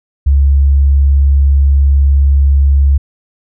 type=tone; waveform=sine; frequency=69.5 Hz; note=C#2; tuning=5 cents sharp; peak=-5 dBFS; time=0.26-2.98 s; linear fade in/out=10 ms; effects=none